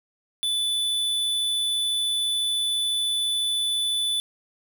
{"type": "tone", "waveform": "square", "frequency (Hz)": 3486, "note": "A7", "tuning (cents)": -17, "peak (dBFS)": -23, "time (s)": [0.43, 4.2], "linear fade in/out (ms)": 0, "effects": []}